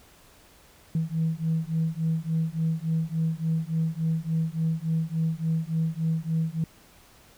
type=beating tone pair; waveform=sine; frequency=160 / 163.5 Hz; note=D#3 / E3; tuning=+49 / -14 cents; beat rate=3.5 Hz; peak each=-26 dBFS; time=0.95-6.64 s; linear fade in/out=2 ms; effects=tanh soft clip ceiling -18 dBFS + pink hiss -55 dBFS RMS until 7.37 s